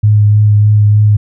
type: tone with vibrato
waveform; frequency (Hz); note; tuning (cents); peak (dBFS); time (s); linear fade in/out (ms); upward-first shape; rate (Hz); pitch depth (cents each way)
sine; 105; G#2; +19; -4; 0.03-1.17; 10; sine; 3.3; 15
effects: none